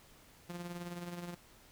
sawtooth tone with tremolo, 174.61 Hz, F3, in tune, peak -35 dBFS, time 0.49-1.35 s, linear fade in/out 10 ms, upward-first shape triangle, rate 19 Hz, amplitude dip 60%, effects pink hiss -61 dBFS RMS until 1.71 s

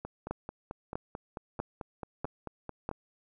two click trains, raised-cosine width 1 ms, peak -24 / -19 dBFS, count 14 / 5, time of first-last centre 0.05-2.913 / 0.31-2.891 s, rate 4.54 / 1.55 Hz, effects none

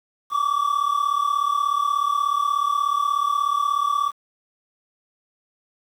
triangle tone pair together, 1135 / 1171.6 Hz, C#6 / D6, +41 / -5 cents, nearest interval minor second, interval 54 cents, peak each -20 dBFS, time 0.3-4.12 s, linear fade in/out 50 ms, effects 8-bit

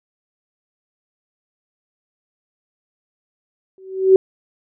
sine tone with exponential growth, 380 Hz, F#4, 46 cents sharp, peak -3 dBFS, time 3.78-4.16 s, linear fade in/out 1 ms, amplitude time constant 81 ms, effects none

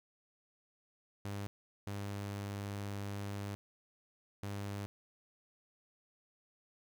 sawtooth tone bursts at uneven times, 100.8 Hz, G2, 49 cents sharp, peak -35 dBFS, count 3, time 1.25-1.47 / 1.87-3.55 / 4.43-4.86 s, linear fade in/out 0 ms, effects 12-bit

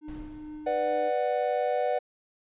triangle tone with tremolo, 304.1 Hz, D#4, 40 cents flat, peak -35 dBFS, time 0.01-1.12 s, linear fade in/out 50 ms, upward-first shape triangle, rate 2.4 Hz, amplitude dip 40%
brown noise with exponential decay, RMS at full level -40 dBFS, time 0.08-1.33 s, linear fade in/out 5 ms, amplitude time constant 270 ms
triangle chord, B minor, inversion none, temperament just, 493.9 / 592.7 / 740.8 Hz, B4 / D5 / F#5, 0 / +16 / +2 cents, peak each -27 dBFS, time 0.66-1.99 s, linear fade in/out 10 ms
effects resampled to 8000 Hz

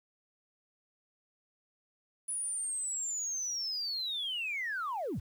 sine linear sweep, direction down, 9956 to 55.3 Hz, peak -32 dBFS, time 2.28-5.2 s, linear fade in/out 10 ms, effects tanh soft clip ceiling -28 dBFS + 10-bit

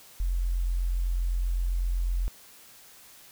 sine tone, 43.94 Hz, F1, 11 cents sharp, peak -24 dBFS, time 0.2-2.28 s, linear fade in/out 0 ms, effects white hiss -52 dBFS RMS until 3.31 s

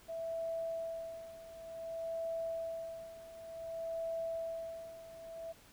sine tone with tremolo, 659.3 Hz, E5, in tune, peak -35 dBFS, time 0.08-5.53 s, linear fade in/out 20 ms, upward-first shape sine, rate 0.55 Hz, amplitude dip 80%, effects pink hiss -61 dBFS RMS until 5.72 s

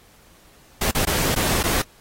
pink noise with dropouts, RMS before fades -22 dBFS, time 0.81-1.82 s, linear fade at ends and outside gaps 5 ms, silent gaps 0.911-0.948 / 1.053-1.07 / 1.347-1.36 / 1.627-1.637 s, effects pink hiss -53 dBFS RMS until 2 s + AAC 48 kbps

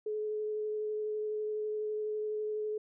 sine tone with vibrato, 426.6 Hz, G#4, 46 cents sharp, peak -32 dBFS, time 0.06-2.78 s, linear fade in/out 5 ms, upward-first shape sine, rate 12 Hz, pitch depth 10 cents each way, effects none

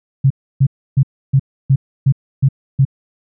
sine tone bursts, 135.3 Hz, C#3, 42 cents flat, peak -7 dBFS, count 8, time 0.24-2.852 s, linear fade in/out 10 ms, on 64 ms, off 300 ms, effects none

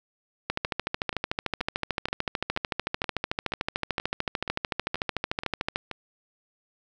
two click trains, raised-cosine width 0.3 ms, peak -17 / -10 dBFS, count 12 / 72, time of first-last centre 0.65-5.913 / 0.5-5.759 s, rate 2.09 / 13.5 Hz, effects none

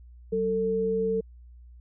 sine tone pair together, 189.28 / 447.2 Hz, F#3 / A4, +40 / +28 cents, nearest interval octave + minor third, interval 1488 cents, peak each -31 / -24 dBFS, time 0.32-1.21 s, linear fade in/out 10 ms, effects added 60 Hz sine -46 dBFS peak until 1.8 s

